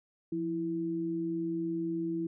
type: tone pair together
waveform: sine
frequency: 173.09 / 329.6 Hz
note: F3 / E4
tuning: -15 / 0 cents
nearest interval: major seventh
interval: 1115 cents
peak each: -38 / -31 dBFS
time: 0.32-2.27 s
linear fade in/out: 5 ms
effects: none